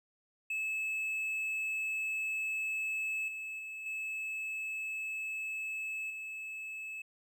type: tone with level steps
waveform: triangle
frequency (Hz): 2600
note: E7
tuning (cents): -24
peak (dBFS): -31 / -37 / -39 / -34 / -38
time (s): 0.5-7.02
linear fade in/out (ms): 5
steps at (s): 3.28 / 3.59 / 3.86 / 6.1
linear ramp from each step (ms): 2
effects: none